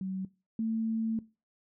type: tone pair in turn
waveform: sine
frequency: 189.3 / 223.6 Hz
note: F#3 / A3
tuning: +40 / +28 cents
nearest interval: minor third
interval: 288 cents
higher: second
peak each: -32 / -28 dBFS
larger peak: second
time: 0.01-0.25 / 0.59-1.19 s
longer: second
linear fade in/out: 2 ms
effects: noise-tail reverb RT60 0.3 s tail -20 dB re dry